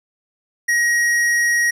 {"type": "tone with hard clipping", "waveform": "sine", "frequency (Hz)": 1892, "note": "A#6", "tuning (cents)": 25, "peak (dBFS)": -16, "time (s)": [0.68, 1.71], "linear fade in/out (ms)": 10, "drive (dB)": 11, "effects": []}